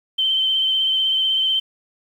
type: tone with vibrato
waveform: sine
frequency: 3100 Hz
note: G7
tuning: 20 cents flat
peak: -16 dBFS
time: 0.18-1.6 s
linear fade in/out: 10 ms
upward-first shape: sine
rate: 16 Hz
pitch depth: 25 cents each way
effects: 8-bit